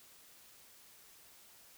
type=silence; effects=white hiss -60 dBFS RMS until 1.77 s